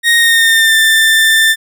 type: tone with pitch glide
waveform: 30% pulse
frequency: 1864.7 to 1782.6 Hz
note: A#6 to A6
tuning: 0 to +22 cents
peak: -4 dBFS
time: 0.03-1.56 s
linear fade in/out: 50 ms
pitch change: -78 cents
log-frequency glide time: 0.17-0.76 s
effects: none